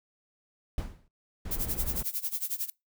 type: noise with exponential decay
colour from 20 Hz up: brown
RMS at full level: -29 dBFS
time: 0.78-1.08 s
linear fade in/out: 1 ms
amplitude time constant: 65 ms
type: noise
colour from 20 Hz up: brown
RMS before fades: -35 dBFS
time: 1.45-2.03 s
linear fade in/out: 5 ms
type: noise with tremolo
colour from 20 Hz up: violet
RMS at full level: -30 dBFS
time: 1.51-2.7 s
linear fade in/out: 2 ms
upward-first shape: sine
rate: 11 Hz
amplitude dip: 90%
effects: noise-tail reverb RT60 0.2 s tail -24 dB re dry